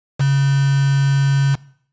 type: tone with quantisation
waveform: sine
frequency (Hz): 138.2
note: C#3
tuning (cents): -5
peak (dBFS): -12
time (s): 0.19-1.56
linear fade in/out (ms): 20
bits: 4
effects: noise-tail reverb RT60 0.6 s tail -21 dB re dry + resampled to 16000 Hz